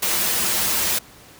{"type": "noise with comb filter", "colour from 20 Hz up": "white", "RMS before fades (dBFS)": -21, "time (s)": [0.02, 0.99], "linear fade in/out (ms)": 10, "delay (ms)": 7.2, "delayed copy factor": -0.85, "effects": ["pink hiss -46 dBFS RMS until 1.39 s", "high-pass 60 Hz 12 dB/octave"]}